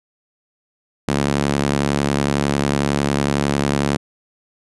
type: tone with high-pass filter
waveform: sawtooth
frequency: 71 Hz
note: C#2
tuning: 42 cents sharp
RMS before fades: -19 dBFS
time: 1.08-3.97 s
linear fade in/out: 5 ms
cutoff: 180 Hz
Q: 1.1
effects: resampled to 24000 Hz